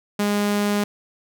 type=tone; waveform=sawtooth; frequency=205.5 Hz; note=G#3; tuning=18 cents flat; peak=-15 dBFS; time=0.19-0.84 s; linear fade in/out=5 ms; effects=none